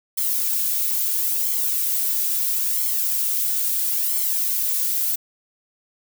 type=noise with flanger; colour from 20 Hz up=violet; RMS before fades=-22 dBFS; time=0.17-5.16 s; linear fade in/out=10 ms; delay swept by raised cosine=0.93 to 2.73 ms; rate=0.75 Hz; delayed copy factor=+0.65; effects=none